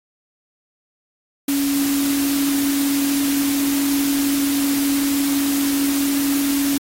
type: tone in noise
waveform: sine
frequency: 280.2 Hz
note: C#4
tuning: 19 cents sharp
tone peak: -17 dBFS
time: 1.48-6.78 s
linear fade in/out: 5 ms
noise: white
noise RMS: -26 dBFS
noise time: 1.48-6.78 s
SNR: +6 dB
effects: AAC 48 kbps